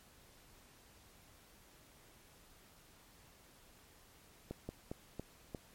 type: slowing click train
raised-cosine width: 2 ms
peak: -28 dBFS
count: 5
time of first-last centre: 4.51-5.548 s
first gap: 180 ms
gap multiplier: 1.25
effects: pink hiss -63 dBFS RMS until 5.74 s + MP3 64 kbps